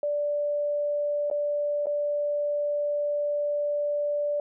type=tone with dropouts; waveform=sine; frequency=585 Hz; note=D5; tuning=7 cents flat; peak=-24 dBFS; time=0.03-4.4 s; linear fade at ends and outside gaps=2 ms; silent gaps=1.301-1.312 / 1.859-1.868 s; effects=none